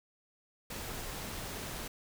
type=noise; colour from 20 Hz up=pink; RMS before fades=-41 dBFS; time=0.7-1.88 s; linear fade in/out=5 ms; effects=none